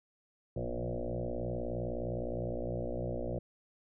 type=tone with frequency modulation; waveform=sine; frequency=240 Hz; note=B3; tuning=49 cents flat; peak=-33 dBFS; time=0.56-3.39 s; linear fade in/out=5 ms; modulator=59.6 Hz; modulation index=6.4; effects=none